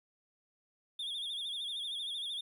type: tone with vibrato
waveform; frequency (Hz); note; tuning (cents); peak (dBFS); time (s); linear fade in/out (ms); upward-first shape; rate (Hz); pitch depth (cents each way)
triangle; 3453; A7; -33; -35; 0.99-2.41; 5; sine; 13; 100
effects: 12-bit